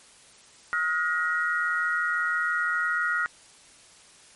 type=tone cluster; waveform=sine; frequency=1268 / 1434 / 1893 Hz; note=D#6 / F6 / A#6; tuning=+32 / +45 / +26 cents; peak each=-31 / -25 / -29 dBFS; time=0.73-3.26 s; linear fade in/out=0 ms; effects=white hiss -53 dBFS RMS until 4.35 s + MP3 48 kbps